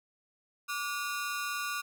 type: ring-modulated tone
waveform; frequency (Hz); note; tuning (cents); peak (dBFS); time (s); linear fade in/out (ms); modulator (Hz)
sawtooth; 1300; E6; -24; -26; 0.68-1.82; 20; 138
effects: none